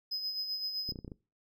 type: tone with tremolo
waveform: triangle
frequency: 5050 Hz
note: D#8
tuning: 25 cents sharp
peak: -31 dBFS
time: 0.11-0.92 s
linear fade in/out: 10 ms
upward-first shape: sine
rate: 7.8 Hz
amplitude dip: 50%
type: clicks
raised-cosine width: 3 ms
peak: -30 dBFS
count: 7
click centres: 0.891 / 0.922 / 0.958 / 0.989 / 1.047 / 1.079 / 1.118 s
effects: noise-tail reverb RT60 0.3 s tail -21 dB re dry